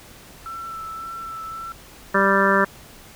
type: tone with vibrato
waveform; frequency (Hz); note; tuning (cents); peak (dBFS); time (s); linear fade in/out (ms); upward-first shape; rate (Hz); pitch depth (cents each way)
sine; 1332; E6; +18; -30; 0.46-1.72; 0; sine; 1.8; 18
type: harmonic tone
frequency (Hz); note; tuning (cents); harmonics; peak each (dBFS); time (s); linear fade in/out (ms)
196; G3; 0; 1 / 2 / 3 / 5 / 6 / 7 / 8 / 9; -23 / -23 / -23 / -23 / -23 / -23 / -23 / -23; 2.14-2.65; 10
effects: pink hiss -45 dBFS RMS until 3.15 s